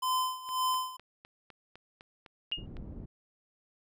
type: tone with tremolo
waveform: square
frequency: 1024 Hz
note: C6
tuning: 38 cents flat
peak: -27 dBFS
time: 0.02-0.97 s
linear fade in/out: 10 ms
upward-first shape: sine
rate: 1.9 Hz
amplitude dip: 85%
type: click train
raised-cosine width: 0.3 ms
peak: -34 dBFS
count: 10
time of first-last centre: 0.49-2.768 s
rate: 3.95 Hz
type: tone with exponential decay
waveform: sine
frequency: 2847 Hz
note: F7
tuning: 33 cents sharp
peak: -26 dBFS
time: 2.52-2.66 s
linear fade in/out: 1 ms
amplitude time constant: 30 ms
type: low-pass noise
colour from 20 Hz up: pink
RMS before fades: -43 dBFS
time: 2.57-3.06 s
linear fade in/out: 10 ms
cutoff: 280 Hz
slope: 12 dB/octave
effects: none